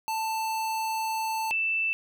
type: tone pair in turn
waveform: square / sine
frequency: 885 / 2652 Hz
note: A5 / E7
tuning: +10 / +10 cents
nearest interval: octave + perfect fifth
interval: 1900 cents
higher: second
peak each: -28 / -24 dBFS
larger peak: second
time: 0.08-1.51 / 1.51-1.93 s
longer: first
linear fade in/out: 0 ms
effects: none